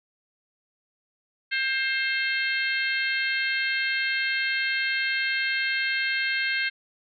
harmonic tone, 530 Hz, C5, 22 cents sharp, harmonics 3 / 4 / 5 / 6 / 7 / 8, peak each -27 / -28 / -32 / -35 / -39 / -34 dBFS, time 1.51-6.7 s, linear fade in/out 20 ms, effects none

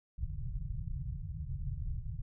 pink low-pass noise, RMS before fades -38 dBFS, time 0.18-2.22 s, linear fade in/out 10 ms, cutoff 160 Hz, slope 96 dB/octave, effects none

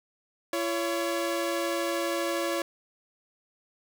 sawtooth tone pair together, 339.1 / 561 Hz, E4 / C#5, +49 / +21 cents, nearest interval major sixth, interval 872 cents, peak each -26 dBFS, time 0.53-2.62 s, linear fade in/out 2 ms, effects none

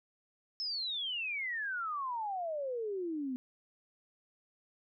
sine exponential sweep, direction down, 5310 to 246.9 Hz, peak -34 dBFS, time 0.6-3.36 s, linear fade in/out 0 ms, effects none

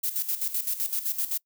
violet noise with tremolo, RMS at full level -27 dBFS, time 0.03-1.38 s, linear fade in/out 10 ms, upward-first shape square, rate 7.8 Hz, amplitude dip 70%, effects noise-tail reverb RT60 0.1 s tail -25 dB re dry

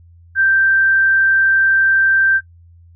sine tone, 1568 Hz, G6, in tune, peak -10 dBFS, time 0.35-2.41 s, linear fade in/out 50 ms, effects noise-tail reverb RT60 0.1 s tail -17 dB re dry + added 85 Hz sine -42 dBFS peak until 2.95 s

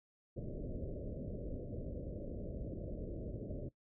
pink low-pass noise, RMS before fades -43 dBFS, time 0.36-3.69 s, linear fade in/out 10 ms, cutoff 620 Hz, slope 96 dB/octave, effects noise-tail reverb RT60 0.1 s tail -18 dB re dry

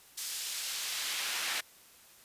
brown noise with high-pass filter sweep, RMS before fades -36 dBFS, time 0.17-1.61 s, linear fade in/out 10 ms, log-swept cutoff 5600 to 2000 Hz, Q 0.8, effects white hiss -58 dBFS RMS until 2.24 s + resampled to 32000 Hz

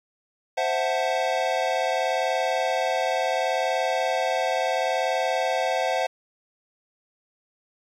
square chord, F# half-diminished seventh, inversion second, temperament equal, 523.3 / 659.3 / 740 / 880 Hz, C5 / E5 / F#5 / A5, 0 / 0 / 0 / 0 cents, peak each -28 / -28 / -27 / -33 dBFS, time 0.57-6.07 s, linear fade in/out 10 ms, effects low-pass 5000 Hz 12 dB/octave + 9-bit

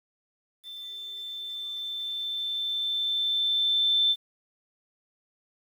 sine tone with level ramp, 3544 Hz, A7, 12 cents sharp, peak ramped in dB -38 to -19 dBFS, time 0.63-4.16 s, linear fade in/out 50 ms, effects 9-bit

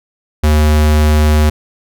square tone, 76 Hz, D#2, 40 cents flat, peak -8 dBFS, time 0.43-1.5 s, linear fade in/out 10 ms, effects none

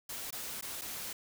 white noise with dropouts, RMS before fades -41 dBFS, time 0.09-1.13 s, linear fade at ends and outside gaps 5 ms, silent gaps 0.307-0.325 / 0.611-0.624 / 0.813-0.817 s, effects none

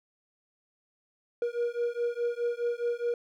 triangle beating tone pair, 474 / 478.8 Hz, A#4 / A#4, +29 / +46 cents, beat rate 4.8 Hz, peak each -29 dBFS, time 1.42-3.14 s, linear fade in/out 2 ms, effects none

